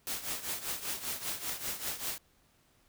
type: noise with tremolo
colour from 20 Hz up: white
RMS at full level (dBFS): -34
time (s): 0.07-2.18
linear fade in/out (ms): 0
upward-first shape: triangle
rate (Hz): 5.1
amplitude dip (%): 80
effects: pink hiss -68 dBFS RMS until 2.88 s